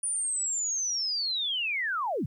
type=linear sweep; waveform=sine; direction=down; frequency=9500 to 93.8 Hz; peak=-27 dBFS; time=0.03-2.26 s; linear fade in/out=5 ms; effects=11-bit